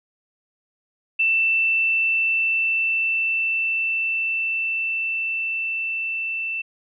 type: tone with level ramp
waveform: sine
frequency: 2668 Hz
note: E7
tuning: 20 cents sharp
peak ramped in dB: -16 to -24 dBFS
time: 1.19-6.62 s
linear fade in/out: 10 ms
effects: none